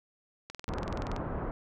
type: click train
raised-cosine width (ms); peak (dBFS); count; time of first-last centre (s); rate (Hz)
0.2; -24; 15; 0.5-1.164; 21.1
type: low-pass noise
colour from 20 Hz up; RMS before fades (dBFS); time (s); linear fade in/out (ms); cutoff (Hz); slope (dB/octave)
pink; -35; 0.68-1.51; 0; 1300; 24
effects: none